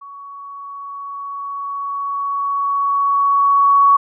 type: tone with level ramp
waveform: sine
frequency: 1121 Hz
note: C#6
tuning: 19 cents sharp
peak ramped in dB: -33 to -7 dBFS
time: 0.01-3.97 s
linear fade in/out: 10 ms
effects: none